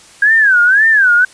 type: tone with vibrato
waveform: sine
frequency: 1602 Hz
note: G6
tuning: 37 cents sharp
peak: -6 dBFS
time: 0.22-1.25 s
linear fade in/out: 5 ms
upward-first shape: sine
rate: 1.9 Hz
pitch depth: 210 cents each way
effects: white hiss -41 dBFS RMS until 1.33 s + resampled to 22050 Hz